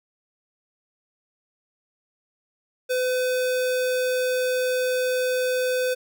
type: tone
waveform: square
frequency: 506 Hz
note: B4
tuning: 42 cents sharp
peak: -22 dBFS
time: 2.89-5.95 s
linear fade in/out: 20 ms
effects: none

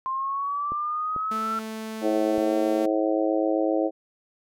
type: linear sweep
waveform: sine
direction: up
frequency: 1046.5 to 1349 Hz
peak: -25 dBFS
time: 0.06-1.59 s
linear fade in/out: 0 ms
type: clicks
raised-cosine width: 2 ms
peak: -24 dBFS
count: 3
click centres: 0.72 / 1.163 / 2.381 s
type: tone with pitch glide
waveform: sawtooth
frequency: 220 to 226.2 Hz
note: A3 to A3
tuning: 0 to +48 cents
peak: -28 dBFS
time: 1.31-2.86 s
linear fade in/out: 5 ms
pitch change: +48 cents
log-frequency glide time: 2.26-2.53 s
type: harmonic tone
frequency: 107.7 Hz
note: A2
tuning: 37 cents flat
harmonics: 3 / 4 / 5 / 6 / 7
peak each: -24 / -30 / -26 / -29 / -32 dBFS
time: 2.01-3.91 s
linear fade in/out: 50 ms
effects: none

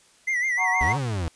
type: tone with vibrato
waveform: triangle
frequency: 2017 Hz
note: B6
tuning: 36 cents sharp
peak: -20 dBFS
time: 0.27-0.93 s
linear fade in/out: 10 ms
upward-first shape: sine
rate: 6.4 Hz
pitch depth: 90 cents each way
type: chord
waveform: sine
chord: F# major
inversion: none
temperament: equal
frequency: 740 / 932.3 / 1108.7 Hz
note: F#5 / A#5 / C#6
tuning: 0 / 0 / 0 cents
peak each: -27 / -26 / -31 dBFS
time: 0.57-0.99 s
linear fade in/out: 50 ms
type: exponential two-way sweep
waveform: 40% pulse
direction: up then down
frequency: 62.4 to 146.83 to 77.6 Hz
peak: -24 dBFS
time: 0.81-1.28 s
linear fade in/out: 0 ms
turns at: 0.97 s
effects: white hiss -57 dBFS RMS until 1.35 s + resampled to 22050 Hz

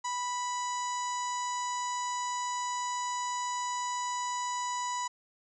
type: harmonic tone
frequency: 986 Hz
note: B5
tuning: 3 cents flat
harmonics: 1 / 2 / 3 / 4 / 5 / 6 / 7 / 8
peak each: -32 / -43 / -49 / -46 / -49 / -49 / -40 / -51 dBFS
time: 0.04-5.08 s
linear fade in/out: 10 ms
effects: none

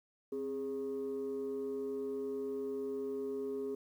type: tone pair together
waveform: sine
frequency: 264.4 / 412.8 Hz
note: C4 / G#4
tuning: +18 / -10 cents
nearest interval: minor sixth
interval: 772 cents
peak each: -40 / -35 dBFS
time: 0.32-3.75 s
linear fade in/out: 5 ms
effects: tanh soft clip ceiling -32 dBFS + 11-bit

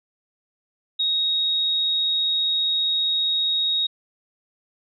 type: tone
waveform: sine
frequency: 3765 Hz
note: A#7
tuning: 16 cents sharp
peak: -19 dBFS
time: 0.99-3.87 s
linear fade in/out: 10 ms
effects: none

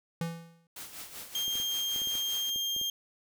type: tone with exponential decay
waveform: square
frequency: 167 Hz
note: E3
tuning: 23 cents sharp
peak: -29 dBFS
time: 0.21-0.67 s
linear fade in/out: 2 ms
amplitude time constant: 100 ms
type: noise with tremolo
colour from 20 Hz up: white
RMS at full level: -42 dBFS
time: 0.76-2.5 s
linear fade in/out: 5 ms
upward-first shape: sine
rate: 5.2 Hz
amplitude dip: 60%
type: tone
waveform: 35% pulse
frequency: 3204 Hz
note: G7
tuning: 37 cents sharp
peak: -28 dBFS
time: 1.35-2.9 s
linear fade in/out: 2 ms
type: clicks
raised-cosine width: 2 ms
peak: -35 dBFS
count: 10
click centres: 1.48 / 1.555 / 1.6 / 1.961 / 2.018 / 2.073 / 2.153 / 2.56 / 2.764 / 2.814 s
effects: none

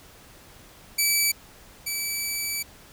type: tone pair in turn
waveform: 10% pulse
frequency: 2303 / 2303 Hz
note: D7 / D7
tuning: -34 / -34 cents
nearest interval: unison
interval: 0 cents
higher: neither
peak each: -11 / -18 dBFS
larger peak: first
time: 0.98-1.32 / 1.86-2.63 s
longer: second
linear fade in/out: 10 ms
effects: pink hiss -50 dBFS RMS until 2.92 s

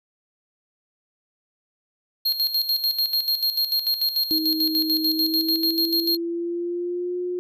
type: tone with tremolo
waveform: square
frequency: 4237 Hz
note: C8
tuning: 21 cents sharp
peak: -19 dBFS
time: 2.25-6.17 s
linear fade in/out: 10 ms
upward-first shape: square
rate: 6.8 Hz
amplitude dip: 65%
type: tone with pitch glide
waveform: sine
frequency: 315.4 to 358.1 Hz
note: D#4 to F4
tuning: +24 to +43 cents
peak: -24 dBFS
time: 4.31-7.39 s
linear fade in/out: 0 ms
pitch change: +219 cents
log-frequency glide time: 5.09-7.17 s
effects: none

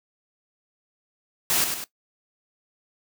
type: noise with echo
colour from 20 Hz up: white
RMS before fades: -22 dBFS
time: 1.5-1.64 s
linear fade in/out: 0 ms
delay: 100 ms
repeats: 2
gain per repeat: -6 dB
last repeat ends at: 1.84 s
effects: noise-tail reverb RT60 0.1 s tail -17 dB re dry + high-pass 100 Hz 12 dB/octave

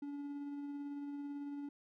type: tone with tremolo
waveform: triangle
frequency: 285.8 Hz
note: D4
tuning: 47 cents flat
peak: -38 dBFS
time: 0.02-1.69 s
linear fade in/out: 5 ms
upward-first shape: sine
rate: 18 Hz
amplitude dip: 25%
effects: none

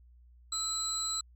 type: tone cluster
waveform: sine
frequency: 1299 / 4044 / 7740 Hz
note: E6 / B7 / B8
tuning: -26 / +40 / -36 cents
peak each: -40 / -34 / -33 dBFS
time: 0.52-1.21 s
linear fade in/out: 5 ms
effects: tanh soft clip ceiling -25 dBFS + added 60 Hz sine -55 dBFS peak until 1.35 s

